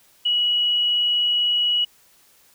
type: tone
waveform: sine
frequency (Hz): 2921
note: F#7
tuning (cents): -23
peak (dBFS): -17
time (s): 0.25-1.85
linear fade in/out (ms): 10
effects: white hiss -56 dBFS RMS until 2.54 s